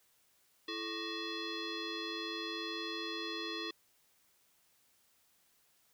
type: tone with frequency modulation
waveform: sine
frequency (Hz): 1864.7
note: A#6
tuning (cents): 0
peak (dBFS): -37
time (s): 0.68-3.71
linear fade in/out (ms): 5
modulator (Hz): 766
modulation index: 3.2
effects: white hiss -71 dBFS RMS until 5.93 s